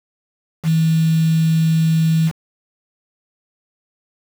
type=tone with quantisation; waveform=sine; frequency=161.3 Hz; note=E3; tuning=37 cents flat; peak=-12 dBFS; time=0.63-2.32 s; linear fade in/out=50 ms; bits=5; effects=none